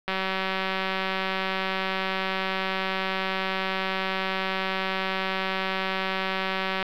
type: click train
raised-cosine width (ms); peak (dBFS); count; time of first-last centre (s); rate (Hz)
0.3; -11; 1283; 0.08-6.827; 190
effects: low-pass 4000 Hz 12 dB/octave + 8-bit